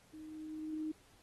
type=tone with level ramp; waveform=sine; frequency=311.1 Hz; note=D#4; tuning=in tune; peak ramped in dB=-48 to -35 dBFS; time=0.13-0.92 s; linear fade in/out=10 ms; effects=pink hiss -66 dBFS RMS until 1.22 s + AAC 32 kbps